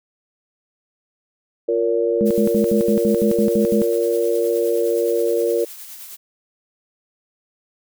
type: chord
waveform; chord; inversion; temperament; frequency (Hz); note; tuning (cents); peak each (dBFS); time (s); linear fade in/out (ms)
sine; Bb minor; second; equal with one note detuned; 349.2 / 466.2 / 568.3; F4 / Bb4 / Db5; 0 / 0 / +43; -22 / -18 / -23; 1.68-5.65; 10
type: tone bursts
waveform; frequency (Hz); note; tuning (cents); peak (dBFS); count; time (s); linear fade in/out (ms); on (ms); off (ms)
sine; 212.6; G#3; +41; -16; 10; 2.21-3.819; 0; 97; 71
type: noise with tremolo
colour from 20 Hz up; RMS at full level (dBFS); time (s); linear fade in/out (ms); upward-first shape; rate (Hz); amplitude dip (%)
blue; -35; 2.25-6.17; 20; triangle; 9.6; 45
effects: none